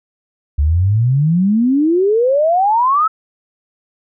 sine exponential sweep, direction up, 69.3 to 1325 Hz, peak -10 dBFS, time 0.58-3.08 s, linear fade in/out 10 ms, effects none

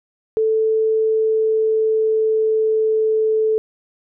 sine tone with pitch glide, 440 to 437.2 Hz, A4 to A4, 0 to -11 cents, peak -14 dBFS, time 0.37-3.58 s, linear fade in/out 0 ms, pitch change -11 cents, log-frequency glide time 0.94-3.41 s, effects none

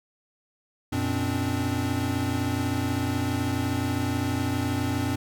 square tone cluster, 91.7 / 118.9 / 259.1 / 291.2 Hz, F#2 / A#2 / C4 / D4, -15 / +35 / -17 / -15 cents, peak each -31 dBFS, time 0.92-5.16 s, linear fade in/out 10 ms, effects none

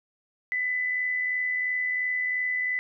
sine tone with amplitude modulation, 2000 Hz, B6, 21 cents sharp, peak -23 dBFS, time 0.52-2.79 s, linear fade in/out 0 ms, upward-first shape sine, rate 82.9 Hz, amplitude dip 35%, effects none

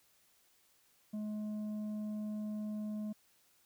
triangle tone with tanh clipping, 212 Hz, G#3, 36 cents sharp, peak -38 dBFS, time 1.13-3.13 s, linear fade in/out 10 ms, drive 10 dB, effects white hiss -70 dBFS RMS until 3.65 s

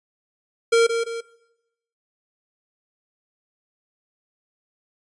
square tone with echo, 461.7 Hz, A#4, 17 cents flat, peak -14 dBFS, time 0.72-0.87 s, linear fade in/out 10 ms, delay 170 ms, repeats 2, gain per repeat -7 dB, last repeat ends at 1.21 s, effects noise-tail reverb RT60 0.9 s tail -20 dB re dry + resampled to 22050 Hz

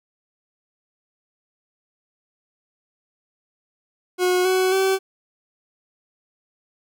40% pulse tone with pitch steps, 363.3 / 373.1 / 383.1 Hz, F#4 / F#4 / G4, -32 / +14 / -40 cents, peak -16 dBFS, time 4.18-4.99 s, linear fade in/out 50 ms, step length 270 ms, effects none

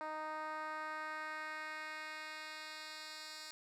10% pulse tone with band-pass filter sweep, 310 Hz, D#4, 6 cents flat, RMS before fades -45 dBFS, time 0.01-3.51 s, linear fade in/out 0 ms, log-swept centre 870 to 5100 Hz, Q 1.3, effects none

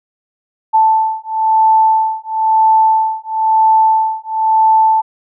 sine beating tone pair, 880 / 881 Hz, A5 / A5, 0 / +2 cents, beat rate 1 Hz, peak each -12 dBFS, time 0.73-5.02 s, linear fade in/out 20 ms, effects none

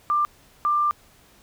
sine tone bursts at uneven times, 1188 Hz, D6, 20 cents sharp, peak -18 dBFS, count 2, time 0.1-0.25 / 0.65-0.91 s, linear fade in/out 0 ms, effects pink hiss -55 dBFS RMS until 1.42 s

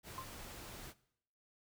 pink noise, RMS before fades -50 dBFS, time 0.03-0.94 s, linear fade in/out 50 ms
sine tone with exponential decay, 1050 Hz, C6, 6 cents sharp, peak -38 dBFS, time 0.18-0.31 s, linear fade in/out 1 ms, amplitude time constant 27 ms
effects noise-tail reverb RT60 0.7 s tail -19 dB re dry

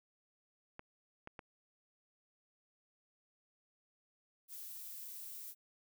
clicks, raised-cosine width 0.5 ms, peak -32 dBFS, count 3, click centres 0.794 / 1.274 / 1.392 s
violet noise, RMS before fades -48 dBFS, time 4.48-5.55 s, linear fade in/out 50 ms
effects none

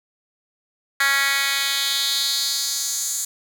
10% pulse tone with high-pass filter sweep, 276.6 Hz, C#4, 4 cents flat, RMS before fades -22 dBFS, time 1-3.25 s, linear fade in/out 5 ms, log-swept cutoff 1800 to 7400 Hz, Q 2.4, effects none

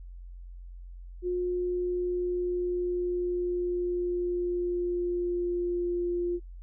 sine tone with pitch glide, 358.2 to 350 Hz, F4 to F4, +44 to +4 cents, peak -26 dBFS, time 1.22-6.4 s, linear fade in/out 50 ms, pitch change -40 cents, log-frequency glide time 1.38-6.14 s, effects noise-tail reverb RT60 0.1 s tail -21 dB re dry + added 44 Hz sine -41 dBFS peak until 6.62 s

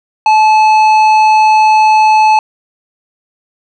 sine tone with tanh clipping, 865 Hz, A5, 30 cents flat, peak -6 dBFS, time 0.26-2.39 s, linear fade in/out 2 ms, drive 10 dB, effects none

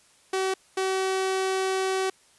sawtooth tone pair in turn, 380 / 380 Hz, F#4 / F#4, +46 / +46 cents, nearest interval unison, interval 0 cents, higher neither, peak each -20 / -20 dBFS, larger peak neither, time 0.33-0.54 / 0.77-2.1 s, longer second, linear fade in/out 5 ms, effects white hiss -59 dBFS RMS until 2.38 s + resampled to 24000 Hz

